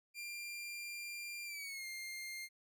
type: tone with pitch glide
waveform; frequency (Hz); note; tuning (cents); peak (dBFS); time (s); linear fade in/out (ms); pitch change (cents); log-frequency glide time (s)
sawtooth; 2385 to 2113; D7 to C7; +26 to +16; -40; 0.14-2.49; 50; -210; 1.45-1.86
effects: none